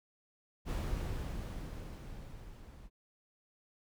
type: noise with level ramp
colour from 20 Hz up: brown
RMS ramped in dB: -34 to -53 dBFS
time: 0.65-2.9 s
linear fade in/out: 50 ms
effects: none